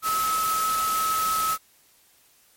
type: tone in noise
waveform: sine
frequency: 1291 Hz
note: E6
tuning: 37 cents flat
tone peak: -22 dBFS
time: 0.02-1.58 s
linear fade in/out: 50 ms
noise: white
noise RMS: -30 dBFS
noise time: 0.02-1.58 s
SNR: +5 dB
effects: white hiss -59 dBFS RMS until 2.56 s + MP3 64 kbps